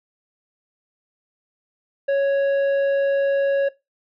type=tone with tanh clipping; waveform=triangle; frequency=554.4 Hz; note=C#5; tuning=in tune; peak=-18 dBFS; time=2.08-3.69 s; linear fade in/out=10 ms; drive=12 dB; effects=noise-tail reverb RT60 0.2 s tail -18 dB re dry